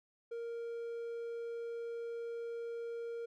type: tone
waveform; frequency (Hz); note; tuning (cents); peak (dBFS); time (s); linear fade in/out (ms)
triangle; 466.2; A#4; 0; -37; 0.31-3.26; 10
effects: none

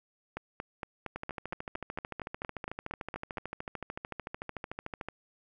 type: two click trains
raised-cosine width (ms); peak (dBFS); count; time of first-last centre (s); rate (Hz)
0.5; -22 / -21; 54 / 14; 1.16-5.086 / 0.37-3.372; 13.5 / 4.33
effects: none

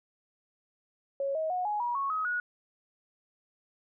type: tone with pitch steps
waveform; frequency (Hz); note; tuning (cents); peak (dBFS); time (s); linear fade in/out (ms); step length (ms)
sine; 552 / 634.1 / 728.4 / 836.7 / 961.1 / 1104 / 1268.2 / 1456.7; C#5 / D#5 / F#5 / G#5 / B5 / C#6 / D#6 / F#6; -7 / +33 / -27 / +13 / -47 / -7 / +33 / -27; -28; 1.2-2.4; 2; 150
effects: none

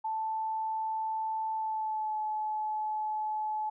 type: tone with pitch glide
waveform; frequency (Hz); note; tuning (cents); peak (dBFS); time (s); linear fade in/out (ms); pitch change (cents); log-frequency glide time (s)
sine; 880 to 858.9; A5 to A5; 0 to -42; -30; 0.04-3.7; 10; -42; 1.53-2.18
effects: none

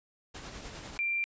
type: noise with tremolo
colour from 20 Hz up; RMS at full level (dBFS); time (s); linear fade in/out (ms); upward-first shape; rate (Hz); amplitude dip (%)
pink; -42; 0.34-0.98; 10; triangle; 10; 45
type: tone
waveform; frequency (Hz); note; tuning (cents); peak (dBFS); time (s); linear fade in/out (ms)
sine; 2367; D7; +13; -28; 0.99-1.24; 0
effects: resampled to 16000 Hz

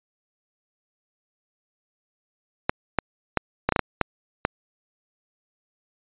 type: clicks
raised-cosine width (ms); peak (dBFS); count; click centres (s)
0.5; -4; 9; 2.695 / 2.987 / 3.373 / 3.69 / 3.723 / 3.762 / 3.793 / 4.013 / 4.451
effects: resampled to 8000 Hz

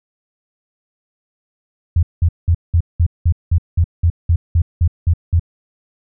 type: tone bursts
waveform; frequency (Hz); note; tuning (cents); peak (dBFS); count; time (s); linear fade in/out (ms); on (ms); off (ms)
sine; 84.6; E2; +45; -9; 14; 1.96-5.396; 5; 69; 190
effects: none

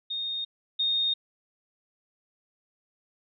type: tone pair in turn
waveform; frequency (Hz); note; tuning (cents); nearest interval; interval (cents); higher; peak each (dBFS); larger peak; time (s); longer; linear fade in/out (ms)
sine; 3692 / 3692; A#7 / A#7; -17 / -17; unison; 0; neither; -29 / -23; second; 0.1-0.45 / 0.79-1.14; neither; 10
effects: none

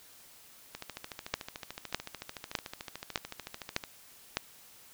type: two click trains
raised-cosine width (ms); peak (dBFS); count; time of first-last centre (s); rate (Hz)
0.2; -11 / -22; 6 / 43; 1.34-4.37 / 0.75-3.838; 1.65 / 13.6
effects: white hiss -56 dBFS RMS until 4.93 s

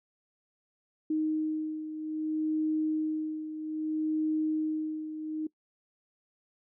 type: beating tone pair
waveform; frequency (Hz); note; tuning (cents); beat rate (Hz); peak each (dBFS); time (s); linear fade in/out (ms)
sine; 311.1 / 311.72; D#4 / D#4; 0 / +3; 0.62; -29 / -35; 1.1-5.47; 5
effects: noise-tail reverb RT60 0.1 s tail -21 dB re dry

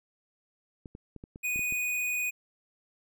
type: clicks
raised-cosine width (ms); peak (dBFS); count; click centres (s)
3; -30; 8; 0.858 / 0.951 / 1.163 / 1.239 / 1.359 / 1.56 / 1.593 / 1.724
type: tone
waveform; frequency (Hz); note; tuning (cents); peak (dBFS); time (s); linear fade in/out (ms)
square; 2479; D#7; -7; -29; 1.43-2.31; 20
effects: none

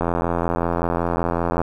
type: click train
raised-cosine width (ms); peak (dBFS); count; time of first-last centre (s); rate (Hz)
1; -7; 138; 0.01-1.616; 85.3
effects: 8-bit

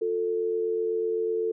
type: tone pair together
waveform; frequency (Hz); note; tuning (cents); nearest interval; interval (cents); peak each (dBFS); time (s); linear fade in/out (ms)
sine; 356.4 / 444.4; F4 / A4; +35 / +17; major third; 382; -31 / -25; 0.01-1.52; 10
effects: none

